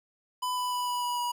square tone with pitch steps, 1000 / 993.7 / 987.4 / 981.1 / 974.9 / 968.7 Hz, B5 / B5 / B5 / B5 / B5 / B5, +21 / +10 / -1 / -12 / -23 / -34 cents, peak -29 dBFS, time 0.42-1.32 s, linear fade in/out 10 ms, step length 150 ms, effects 10-bit

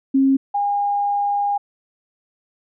sine tone pair in turn, 269.9 / 812.3 Hz, C#4 / G#5, -46 / -39 cents, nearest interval octave + perfect fifth, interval 1907 cents, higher second, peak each -12 / -17 dBFS, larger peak first, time 0.14-0.37 / 0.54-1.58 s, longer second, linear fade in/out 10 ms, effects none

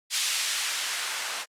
blue noise with band-pass filter sweep, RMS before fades -29 dBFS, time 0.1-1.46 s, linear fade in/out 50 ms, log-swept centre 3100 to 1000 Hz, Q 0.77, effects low-pass 11000 Hz 12 dB/octave + Opus 48 kbps

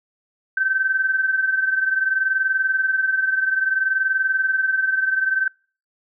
sine tone pair together, 1542.4 / 1563 Hz, G6 / G6, -28 / -6 cents, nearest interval unison, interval 22 cents, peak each -18 / -24 dBFS, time 0.57-5.48 s, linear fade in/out 5 ms, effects noise-tail reverb RT60 0.4 s tail -26 dB re dry

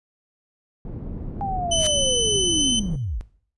pink low-pass noise, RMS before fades -31 dBFS, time 0.85-2.96 s, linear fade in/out 2 ms, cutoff 280 Hz, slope 12 dB/octave
sine linear sweep, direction down, 808 to 36.02 Hz, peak -24 dBFS, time 1.41-3.21 s, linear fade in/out 0 ms
white noise with exponential growth, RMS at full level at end -25 dBFS, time 1.7-1.87 s, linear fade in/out 2 ms, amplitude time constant 35 ms
25% pulse tone with pitch glide, 3023 to 3042 Hz, F#7 to F#7, +36 to +47 cents, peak -15 dBFS, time 1.71-2.8 s, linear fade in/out 10 ms, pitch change +11 cents, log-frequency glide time 2.56-2.65 s
effects noise-tail reverb RT60 0.5 s tail -17 dB re dry + resampled to 24000 Hz

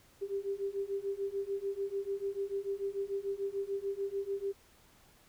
sine beating tone pair, 392 / 398.8 Hz, G4 / G4, 0 / +30 cents, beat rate 6.8 Hz, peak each -37 / -36 dBFS, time 0.21-4.53 s, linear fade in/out 20 ms, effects pink hiss -63 dBFS RMS until 5.28 s

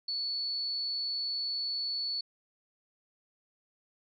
sine tone, 4435 Hz, C#8, in tune, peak -31 dBFS, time 0.08-2.21 s, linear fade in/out 5 ms, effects none

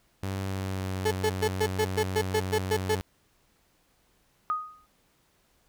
sawtooth tone with pitch glide, 96.5 to 94.02 Hz, G2 to F#2, -27 to +28 cents, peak -26 dBFS, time 0.23-3.01 s, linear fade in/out 0 ms, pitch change -45 cents, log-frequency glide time 0.41-0.97 s
35% pulse tone bursts, 432.1 Hz, A4, 31 cents flat, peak -21 dBFS, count 11, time 1.05-2.954 s, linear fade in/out 10 ms, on 64 ms, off 120 ms
sine tone with exponential decay, 1244.5 Hz, D#6, in tune, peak -22 dBFS, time 4.5-4.86 s, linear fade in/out 0 ms, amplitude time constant 77 ms
effects pink hiss -67 dBFS RMS until 5.68 s

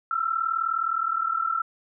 sine tone pair together, 1318.5 / 1357.9 Hz, E6 / F6, 0 / -49 cents, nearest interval minor second, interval 51 cents, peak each -26 dBFS, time 0.11-1.62 s, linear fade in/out 2 ms, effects none

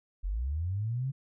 sine linear sweep, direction up, 40.92 to 138.59 Hz, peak -29 dBFS, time 0.23-1.12 s, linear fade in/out 20 ms, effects none

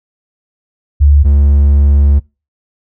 sine / triangle tone pair in turn, 72 / 71.13 Hz, D2 / C#2, -34 / +45 cents, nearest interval unison, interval 21 cents, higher first, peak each -3 dBFS, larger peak neither, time 1-1.24 / 1.24-2.2 s, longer second, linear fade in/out 20 ms, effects noise-tail reverb RT60 0.3 s tail -25 dB re dry

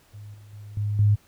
sine tone with level steps, 103.83 Hz, G#2, in tune, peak -38 / -44 / -38 / -23 / -15 dBFS, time 0.13-1.16 s, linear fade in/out 20 ms, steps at 0.34 / 0.53 / 0.77 / 0.99 s, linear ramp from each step 2 ms, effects pink hiss -59 dBFS RMS until 1.27 s

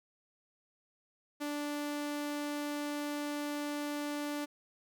sawtooth tone, 292.8 Hz, D4, 5 cents flat, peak -31 dBFS, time 1.4-4.46 s, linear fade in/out 20 ms, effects none

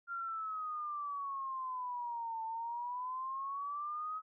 sine exponential two-way sweep, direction down then up, 1396.9 to 890 to 1279 Hz, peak -37 dBFS, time 0.07-4.22 s, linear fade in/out 50 ms, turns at 2.44 s, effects none

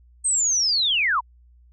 sine linear sweep, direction down, 8500 to 880 Hz, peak -18 dBFS, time 0.24-1.21 s, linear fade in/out 20 ms, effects added 60 Hz sine -50 dBFS peak until 1.72 s

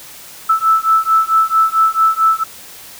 sine beating tone pair, 1313 / 1317.5 Hz, E6 / E6, -7 / -1 cents, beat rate 4.5 Hz, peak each -13 / -13 dBFS, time 0.49-2.44 s, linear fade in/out 10 ms, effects white hiss -36 dBFS RMS until 2.99 s

